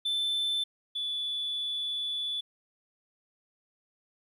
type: tone pair in turn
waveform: sine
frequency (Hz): 3530 / 3457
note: A7 / A7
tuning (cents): +5 / -31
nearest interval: unison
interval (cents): 36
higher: first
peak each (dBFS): -24 / -29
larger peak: first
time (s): 0.05-0.64 / 0.95-2.41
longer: second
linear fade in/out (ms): 10
effects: tanh soft clip ceiling -26 dBFS + 11-bit